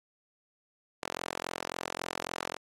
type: tone with high-pass filter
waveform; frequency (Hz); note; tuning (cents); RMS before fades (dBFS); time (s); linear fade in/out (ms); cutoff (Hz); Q
sawtooth; 43.65; F1; 0; -38; 1.02-2.57; 10; 560; 0.75
effects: low-pass 10000 Hz 12 dB/octave + AAC 48 kbps